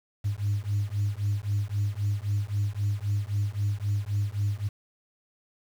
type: beating tone pair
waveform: sine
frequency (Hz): 100.3 / 104.1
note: G2 / G#2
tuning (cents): +40 / +5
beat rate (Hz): 3.8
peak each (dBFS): -27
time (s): 0.24-4.69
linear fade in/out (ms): 20
effects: tanh soft clip ceiling -20 dBFS + 8-bit